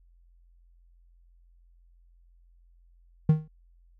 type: tone with exponential decay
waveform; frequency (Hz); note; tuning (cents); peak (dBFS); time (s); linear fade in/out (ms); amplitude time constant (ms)
triangle; 155.56; D#3; 0; -11; 3.29-3.48; 5; 41
effects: added 43 Hz sine -56 dBFS peak until 3.99 s